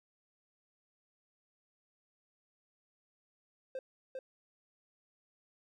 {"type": "tone with echo", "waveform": "triangle", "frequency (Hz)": 523.3, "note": "C5", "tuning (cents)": 0, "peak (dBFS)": -35, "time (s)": [3.75, 3.79], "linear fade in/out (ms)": 2, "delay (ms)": 400, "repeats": 1, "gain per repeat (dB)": -2, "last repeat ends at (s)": 4.19, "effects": []}